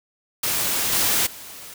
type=noise with level steps; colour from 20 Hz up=white; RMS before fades=-23 / -20 / -39 dBFS; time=0.43-1.74 s; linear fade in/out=5 ms; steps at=0.92 / 1.26 s; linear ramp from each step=10 ms; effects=none